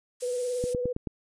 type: noise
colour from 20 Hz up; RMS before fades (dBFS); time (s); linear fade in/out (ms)
violet; -35; 0.2-0.74; 10
type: tone with vibrato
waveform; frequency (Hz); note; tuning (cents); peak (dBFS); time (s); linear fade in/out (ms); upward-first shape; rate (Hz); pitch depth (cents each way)
sine; 493.9; B4; 0; -27; 0.22-0.93; 10; sine; 18; 29
type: click train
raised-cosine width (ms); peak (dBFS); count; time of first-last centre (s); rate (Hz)
3; -18; 5; 0.64-1.072; 9.25
effects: resampled to 22050 Hz